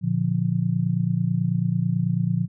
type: chord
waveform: sine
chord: Bb major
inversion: none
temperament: just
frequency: 116.54 / 145.68 / 174.81 Hz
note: Bb2 / D3 / F3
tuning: 0 / -14 / +2 cents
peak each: -25 / -25 / -23 dBFS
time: 0.01-2.48 s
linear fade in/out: 50 ms
effects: none